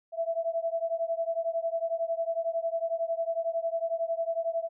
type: beating tone pair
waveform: sine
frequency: 659.3 / 670.3 Hz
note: E5 / E5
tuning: 0 / +29 cents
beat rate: 11 Hz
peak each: -30 / -31 dBFS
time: 0.12-4.69 s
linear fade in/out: 50 ms
effects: none